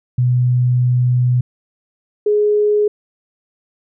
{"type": "tone pair in turn", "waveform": "sine", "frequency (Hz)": [124.3, 418.1], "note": ["B2", "G#4"], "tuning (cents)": [12, 12], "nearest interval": "octave + major sixth", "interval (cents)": 2100, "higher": "second", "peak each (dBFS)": -11, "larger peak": "neither", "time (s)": [[0.18, 1.41], [2.26, 2.88]], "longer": "first", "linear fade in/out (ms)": 5, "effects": []}